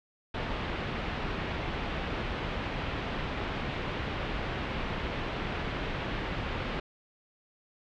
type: low-pass noise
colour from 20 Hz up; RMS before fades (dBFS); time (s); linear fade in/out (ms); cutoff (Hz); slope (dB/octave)
pink; -34; 0.34-6.8; 5; 3300; 24
effects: none